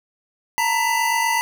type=tone cluster; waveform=square; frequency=901 / 949 / 1994 Hz; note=A5 / A#5 / B6; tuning=+41 / +31 / +16 cents; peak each=-23 dBFS; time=0.58-1.41 s; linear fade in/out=0 ms; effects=none